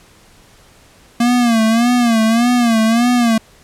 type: tone with vibrato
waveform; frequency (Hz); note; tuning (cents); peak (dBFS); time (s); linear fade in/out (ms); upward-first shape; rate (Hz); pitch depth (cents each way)
square; 233.1; A#3; 0; -11; 1.2-3.38; 5; sine; 1.7; 97
effects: pink hiss -47 dBFS RMS until 3.63 s + low-pass 11000 Hz 12 dB/octave